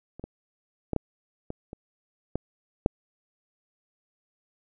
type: clicks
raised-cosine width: 2 ms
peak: -28 / -23 / -14 / -12 / -20 / -25 / -14 / -6 dBFS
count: 8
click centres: 0.196 / 0.24 / 0.933 / 0.963 / 1.504 / 1.731 / 2.356 / 2.861 s
effects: none